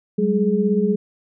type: tone cluster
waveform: sine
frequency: 190.4 / 207 / 420.2 Hz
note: F#3 / G#3 / G#4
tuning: +50 / -5 / +20 cents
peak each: -20 dBFS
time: 0.18-0.96 s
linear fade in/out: 10 ms
effects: none